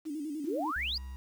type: tone with vibrato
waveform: sine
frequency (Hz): 300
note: D4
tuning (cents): +37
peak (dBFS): -34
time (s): 0.05-0.72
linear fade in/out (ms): 20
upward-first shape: square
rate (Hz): 10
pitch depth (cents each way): 82
type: exponential sweep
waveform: sine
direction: up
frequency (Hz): 277.2 to 5070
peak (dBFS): -31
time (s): 0.44-0.98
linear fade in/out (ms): 5
type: tone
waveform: triangle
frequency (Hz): 65.41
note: C2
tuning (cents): 0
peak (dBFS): -37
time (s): 0.76-1.16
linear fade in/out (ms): 0
effects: 9-bit